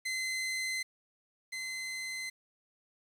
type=tone pair in turn; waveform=sawtooth; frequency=2056 / 2056 Hz; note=C7 / C7; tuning=-31 / -31 cents; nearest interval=unison; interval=0 cents; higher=neither; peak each=-29 / -33 dBFS; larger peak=first; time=0.05-0.83 / 1.52-2.3 s; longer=neither; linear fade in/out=10 ms; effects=low-pass 11000 Hz 12 dB/octave + 10-bit